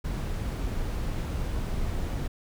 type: noise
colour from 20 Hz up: brown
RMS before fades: -30 dBFS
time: 0.04-2.28 s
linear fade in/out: 10 ms
effects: none